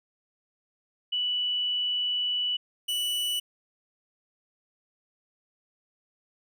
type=tone pair in turn; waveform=sine / 45% pulse; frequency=2960 / 2960 Hz; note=F#7 / F#7; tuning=0 / 0 cents; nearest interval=unison; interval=0 cents; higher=neither; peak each=-25 / -26 dBFS; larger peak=first; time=1.12-2.57 / 2.88-3.4 s; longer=first; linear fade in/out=10 ms; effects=none